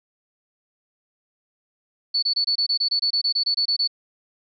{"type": "tone bursts", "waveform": "sine", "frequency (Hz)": 4450, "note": "C#8", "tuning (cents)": 6, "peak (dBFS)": -18, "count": 16, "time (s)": [2.14, 3.876], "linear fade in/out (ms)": 10, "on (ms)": 86, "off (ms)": 24, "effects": []}